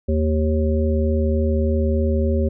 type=harmonic tone with a mistuned harmonic; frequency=77.78 Hz; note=D#2; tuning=in tune; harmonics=1 / 3 / 5 / 7; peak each=-18 / -23 / -25 / -26 dBFS; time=0.08-2.49 s; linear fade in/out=10 ms; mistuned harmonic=3; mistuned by=-25 cents; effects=none